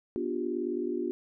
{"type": "chord", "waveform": "sine", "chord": "G dominant seventh", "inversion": "first", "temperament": "just", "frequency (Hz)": [245, 294, 352.8, 392], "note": ["B3", "D4", "F4", "G4"], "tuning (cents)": [-14, 2, 18, 0], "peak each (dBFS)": [-36, -36, -32, -36], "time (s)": [0.16, 1.11], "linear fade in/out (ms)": 0, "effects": []}